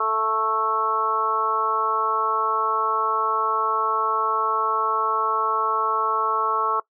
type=harmonic tone; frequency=220 Hz; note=A3; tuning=in tune; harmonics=2 / 3 / 4 / 5 / 6; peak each=-29 / -34 / -29 / -23 / -24 dBFS; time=0-6.8 s; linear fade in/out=5 ms; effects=noise-tail reverb RT60 0.1 s tail -20 dB re dry